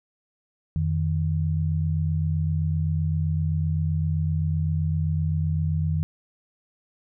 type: tone pair together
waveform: sine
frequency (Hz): 87.81 / 155.56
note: F2 / D#3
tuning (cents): +10 / 0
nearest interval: minor seventh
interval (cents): 990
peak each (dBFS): -24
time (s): 0.76-6.03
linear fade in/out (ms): 0
effects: none